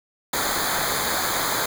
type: noise with comb filter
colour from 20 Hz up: pink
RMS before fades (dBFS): -24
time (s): 0.33-1.66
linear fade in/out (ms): 5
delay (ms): 0.36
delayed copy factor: -0.85
effects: none